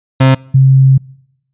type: tone pair in turn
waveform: 35% pulse / sine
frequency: 132.3 / 133.45 Hz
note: C3 / C3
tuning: +20 / +35 cents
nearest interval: unison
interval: 15 cents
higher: second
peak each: -3 dBFS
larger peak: neither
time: 0.2-0.35 / 0.54-0.98 s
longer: second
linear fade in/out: 10 ms
effects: noise-tail reverb RT60 0.9 s tail -26 dB re dry + resampled to 8000 Hz